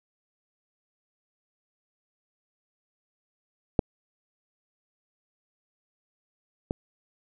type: clicks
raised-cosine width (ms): 2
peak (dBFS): -6 / -14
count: 2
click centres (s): 3.792 / 6.709
effects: none

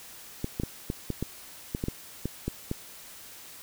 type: clicks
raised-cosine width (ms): 3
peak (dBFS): -16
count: 12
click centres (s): 0.444 / 0.599 / 0.635 / 0.901 / 1.103 / 1.226 / 1.749 / 1.839 / 1.884 / 2.256 / 2.48 / 2.714
effects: white hiss -47 dBFS RMS until 3.62 s

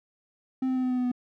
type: tone with pitch steps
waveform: triangle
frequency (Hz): 260.6 / 258.4 / 256.1 / 253.9 / 251.7 / 249.6 / 247.4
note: C4 / C4 / C4 / B3 / B3 / B3 / B3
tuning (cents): -7 / -21 / -37 / +48 / +33 / +19 / +3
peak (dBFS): -22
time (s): 0.62-1.117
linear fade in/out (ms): 5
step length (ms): 71
effects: none

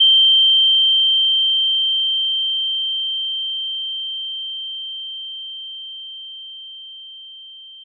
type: tone with level ramp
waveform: sine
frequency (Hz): 3136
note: G7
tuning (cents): 0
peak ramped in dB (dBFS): -8 to -37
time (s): 0-7.84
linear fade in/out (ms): 10
effects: none

